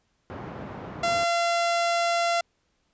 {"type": "band-pass noise", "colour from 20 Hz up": "pink", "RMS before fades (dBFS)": -38, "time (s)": [0.3, 1.24], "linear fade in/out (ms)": 0, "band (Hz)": [110, 1200], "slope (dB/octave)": 12}
{"type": "tone", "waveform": "sawtooth", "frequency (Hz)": 685, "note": "F5", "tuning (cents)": -34, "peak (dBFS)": -18, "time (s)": [1.03, 2.41], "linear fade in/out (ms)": 5}
{"effects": ["pink hiss -71 dBFS RMS until 2.93 s", "resampled to 16000 Hz"]}